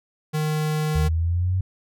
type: tone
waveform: square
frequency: 153.8 Hz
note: D#3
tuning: 20 cents flat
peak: -22 dBFS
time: 0.33-1.09 s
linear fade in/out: 20 ms
type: exponential sweep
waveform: sine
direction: up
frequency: 76 to 94.8 Hz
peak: -19 dBFS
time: 0.95-1.61 s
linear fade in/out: 5 ms
effects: none